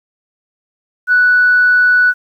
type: tone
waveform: sine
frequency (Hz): 1480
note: F#6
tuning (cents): 0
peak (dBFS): -6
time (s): 1.07-2.14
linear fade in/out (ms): 50
effects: tanh soft clip ceiling -2 dBFS + 8-bit